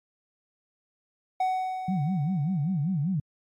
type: tone with exponential decay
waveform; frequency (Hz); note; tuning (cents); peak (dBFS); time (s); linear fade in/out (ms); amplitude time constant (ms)
triangle; 747; F#5; +16; -20; 1.4-3.15; 5; 380
type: tone with vibrato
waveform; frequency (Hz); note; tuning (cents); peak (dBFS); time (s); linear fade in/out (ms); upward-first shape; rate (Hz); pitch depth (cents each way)
sine; 164.81; E3; 0; -24; 1.88-3.2; 5; sine; 5.1; 290
effects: AAC 64 kbps